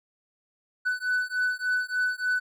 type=beating tone pair; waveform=triangle; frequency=1494 / 1497.4 Hz; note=F#6 / F#6; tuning=+16 / +20 cents; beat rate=3.4 Hz; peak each=-26 / -26 dBFS; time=0.85-2.4 s; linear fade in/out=20 ms; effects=none